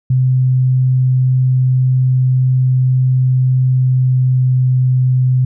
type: tone with pitch glide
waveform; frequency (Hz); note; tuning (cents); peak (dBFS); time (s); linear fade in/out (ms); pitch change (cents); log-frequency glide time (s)
sine; 128.7 to 127.96; C3 to C3; -28 to -38; -9; 0.1-5.45; 5; -10; 3.92-4.56
effects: none